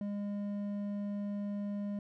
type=tone with hard clipping; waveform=sine; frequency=203.6 Hz; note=G#3; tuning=34 cents flat; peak=-36 dBFS; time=0.01-1.99 s; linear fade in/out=2 ms; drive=6 dB; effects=none